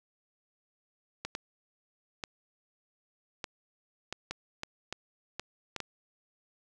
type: clicks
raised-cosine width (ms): 0.2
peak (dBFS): -18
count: 11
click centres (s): 1.25 / 1.351 / 2.238 / 3.442 / 4.126 / 4.31 / 4.634 / 4.926 / 5.396 / 5.763 / 5.803
effects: none